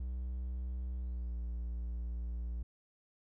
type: tone with pitch glide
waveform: triangle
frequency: 62.3 to 58.8 Hz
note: B1 to A#1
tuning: +16 to +16 cents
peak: -34 dBFS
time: 0-2.63 s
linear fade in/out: 5 ms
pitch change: -100 cents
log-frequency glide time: 0.97-1.37 s
effects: none